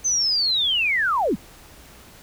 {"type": "linear sweep", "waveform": "sine", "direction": "down", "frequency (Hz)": [6272, 135.2], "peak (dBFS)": -18, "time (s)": [0.04, 1.36], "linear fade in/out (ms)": 20, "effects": ["added 60 Hz sine -53 dBFS peak until 2.22 s", "pink hiss -47 dBFS RMS until 2.22 s"]}